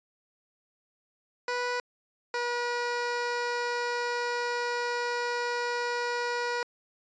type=tone pair in turn; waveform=15% pulse; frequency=490.7 / 482.3 Hz; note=B4 / B4; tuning=-11 / -41 cents; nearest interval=unison; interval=30 cents; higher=first; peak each=-22 dBFS; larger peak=neither; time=1.48-1.8 / 2.34-6.63 s; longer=second; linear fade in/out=2 ms; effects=resampled to 16000 Hz